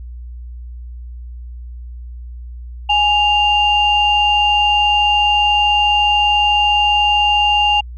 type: tone pair together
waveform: sine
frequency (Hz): 830.7 / 2794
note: G#5 / F7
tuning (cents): 0 / 0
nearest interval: octave + major sixth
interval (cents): 2100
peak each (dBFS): -13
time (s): 2.89-7.81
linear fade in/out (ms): 10
effects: tanh soft clip ceiling -3 dBFS + added 60 Hz sine -28 dBFS peak until 7.97 s